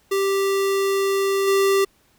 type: tone with level steps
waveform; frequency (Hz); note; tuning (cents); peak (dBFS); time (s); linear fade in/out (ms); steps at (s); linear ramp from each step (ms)
square; 392; G4; 0; -19 / -16; 0.11-1.85; 10; 1.47; 10
effects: pink hiss -60 dBFS RMS until 2.18 s